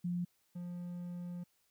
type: tone pair in turn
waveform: sine / triangle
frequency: 175.9 / 175.9 Hz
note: F3 / F3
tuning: +13 / +13 cents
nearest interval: unison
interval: 0 cents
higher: neither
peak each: -33 / -38 dBFS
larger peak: first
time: 0.04-0.25 / 0.55-1.44 s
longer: second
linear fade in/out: 10 ms
effects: white hiss -75 dBFS RMS until 1.7 s